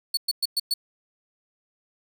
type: tone bursts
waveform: 40% pulse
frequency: 4435 Hz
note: C#8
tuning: in tune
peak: -20 dBFS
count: 5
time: 0.14-0.74 s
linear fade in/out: 5 ms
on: 32 ms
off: 110 ms
effects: none